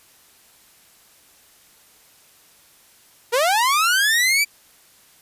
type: linear sweep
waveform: sawtooth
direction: up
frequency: 449.7 to 2353 Hz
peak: -12 dBFS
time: 3.32-4.45 s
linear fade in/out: 20 ms
effects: white hiss -53 dBFS RMS until 5.21 s + resampled to 32000 Hz